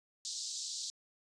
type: band-pass noise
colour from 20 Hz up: pink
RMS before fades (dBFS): -41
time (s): 0.25-0.9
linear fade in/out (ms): 0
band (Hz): 3900 to 7800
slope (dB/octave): 48
effects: resampled to 22050 Hz